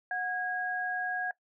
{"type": "tone pair together", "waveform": "sine", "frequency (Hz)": [731.4, 1642], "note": ["F#5", "G#6"], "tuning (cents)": [-20, -20], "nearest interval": "octave + major second", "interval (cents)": 1400, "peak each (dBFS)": [-34, -32], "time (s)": [0.11, 1.31], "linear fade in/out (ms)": 2, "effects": ["noise-tail reverb RT60 0.1 s tail -19 dB re dry"]}